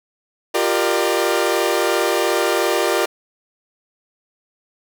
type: chord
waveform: sawtooth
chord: G minor seventh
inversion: third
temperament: equal with one note detuned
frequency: 349.2 / 392 / 466.2 / 600.7 Hz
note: F4 / G4 / Bb4 / D5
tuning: 0 / 0 / 0 / +39 cents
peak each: -18 dBFS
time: 0.54-3.06 s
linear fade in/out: 10 ms
effects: none